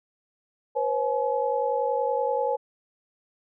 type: tone cluster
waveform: sine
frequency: 487.5 / 538 / 850 Hz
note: B4 / C5 / G#5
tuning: -23 / +48 / +40 cents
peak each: -27 dBFS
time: 0.75-2.57 s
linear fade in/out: 20 ms
effects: none